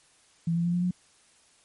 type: tone with pitch steps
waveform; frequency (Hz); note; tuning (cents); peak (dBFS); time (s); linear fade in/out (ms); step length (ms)
sine; 167 / 170.12 / 173.29 / 176.52 / 179.82; E3 / F3 / F3 / F3 / F#3; +23 / -45 / -13 / +19 / -49; -23; 0.47-0.91; 5; 88
effects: white hiss -61 dBFS RMS until 1.64 s + MP3 48 kbps